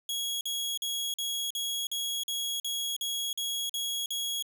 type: tone bursts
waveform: sawtooth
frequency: 3322 Hz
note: G#7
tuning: in tune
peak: -27 dBFS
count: 12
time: 0.09-4.425 s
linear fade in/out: 2 ms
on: 320 ms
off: 45 ms
effects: none